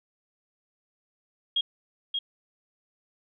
sine tone with echo, 3266 Hz, G#7, 30 cents flat, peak -22 dBFS, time 1.56-1.61 s, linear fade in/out 5 ms, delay 580 ms, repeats 1, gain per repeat -4 dB, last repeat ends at 2.19 s, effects none

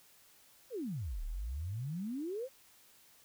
sine exponential two-way sweep, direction down then up, 554.4 to 34.19 to 554.4 Hz, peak -36 dBFS, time 0.7-2.49 s, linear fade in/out 50 ms, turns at 1.23 s, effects white hiss -63 dBFS RMS until 3.24 s

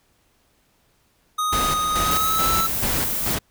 square tone with pitch glide, 1246 to 1320.1 Hz, D#6 to E6, +2 to +2 cents, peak -21 dBFS, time 1.38-2.67 s, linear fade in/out 10 ms, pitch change +100 cents, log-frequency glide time 1.97-2.51 s
pink noise with tremolo, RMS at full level -25 dBFS, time 1.52-3.39 s, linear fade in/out 10 ms, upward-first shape square, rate 2.3 Hz, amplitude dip 60%
violet noise, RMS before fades -25 dBFS, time 2.11-3.35 s, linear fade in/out 2 ms
effects pink hiss -63 dBFS RMS until 3.5 s

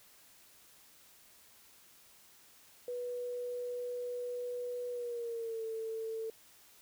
sine tone with pitch glide, 490 to 446.7 Hz, B4 to A4, -14 to +26 cents, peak -36 dBFS, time 2.88-6.3 s, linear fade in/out 2 ms, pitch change -160 cents, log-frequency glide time 4.9-5.63 s, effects white hiss -61 dBFS RMS until 6.81 s

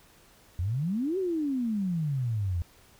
sine exponential two-way sweep, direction up then down, 81.9 to 392 to 81.9 Hz, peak -26 dBFS, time 0.59-2.62 s, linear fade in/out 0 ms, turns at 1.18 s, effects pink hiss -58 dBFS RMS until 2.99 s

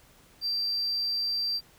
triangle tone, 4699 Hz, D8, in tune, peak -24 dBFS, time 0.41-1.61 s, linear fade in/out 50 ms, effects tanh soft clip ceiling -23 dBFS + pink hiss -58 dBFS RMS until 1.78 s

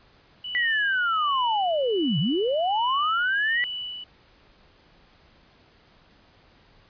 sine tone with tremolo, 2963 Hz, F#7, 2 cents sharp, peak -29 dBFS, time 0.44-4.04 s, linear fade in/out 5 ms, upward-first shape sine, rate 1.3 Hz, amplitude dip 55%
sine linear two-way sweep, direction down then up, 1975.5 to 130.3 to 1975.5 Hz, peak -21 dBFS, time 0.55-3.64 s, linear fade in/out 0 ms, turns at 2.19 s
effects pink hiss -57 dBFS RMS until 6.89 s + resampled to 11025 Hz

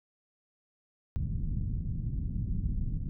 pink low-pass noise, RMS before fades -32 dBFS, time 1.16-3.09 s, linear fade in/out 0 ms, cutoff 190 Hz, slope 24 dB/octave, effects none

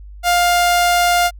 sawtooth tone, 703 Hz, F5, 11 cents sharp, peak -8 dBFS, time 0.23-1.31 s, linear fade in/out 50 ms, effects added 50 Hz sine -33 dBFS peak until 1.39 s

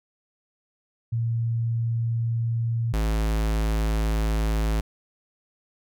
sine / square tone pair in turn, 115.6 / 54.05 Hz, A#2 / A1, -14 / -30 cents, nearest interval octave + minor second, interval 1316 cents, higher first, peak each -22 dBFS, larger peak neither, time 1.12-2.93 / 2.93-4.81 s, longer second, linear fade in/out 10 ms, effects none

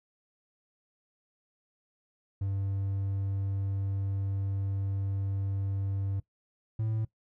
triangle tone pair in turn, 98 / 110.07 Hz, G2 / A2, 0 / +1 cents, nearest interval major second, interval 201 cents, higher second, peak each -27 / -26 dBFS, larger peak second, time 2.41-6.2 / 6.79-7.05 s, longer first, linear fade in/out 5 ms, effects noise-tail reverb RT60 0.1 s tail -19 dB re dry

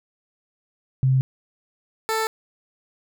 sine / 15% pulse tone pair in turn, 131.5 / 442.3 Hz, C3 / A4, +9 / +9 cents, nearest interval octave + major sixth, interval 2100 cents, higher second, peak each -15 dBFS, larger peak neither, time 1.03-1.21 / 2.09-2.27 s, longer neither, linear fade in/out 0 ms, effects none

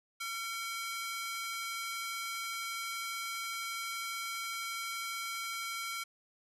sawtooth ring-modulated tone, 1811 Hz, A6, 49 cents sharp, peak -30 dBFS, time 0.2-6.04 s, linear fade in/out 10 ms, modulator 445 Hz, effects resampled to 32000 Hz

